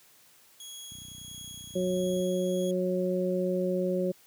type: tone with tremolo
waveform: 20% pulse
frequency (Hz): 3322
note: G#7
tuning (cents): 0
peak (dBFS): -36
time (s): 0.6-2.71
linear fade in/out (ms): 2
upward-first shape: sine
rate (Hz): 1.5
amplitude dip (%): 30
type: click train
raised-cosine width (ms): 5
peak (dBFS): -36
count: 40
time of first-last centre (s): 0.92-2.199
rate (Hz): 30.5
type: harmonic tone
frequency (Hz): 182.8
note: F#3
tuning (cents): -21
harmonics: 1 / 2 / 3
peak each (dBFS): -30 / -30 / -30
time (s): 1.75-4.12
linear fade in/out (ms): 10
effects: white hiss -59 dBFS RMS until 4.26 s + high-pass 80 Hz 12 dB/octave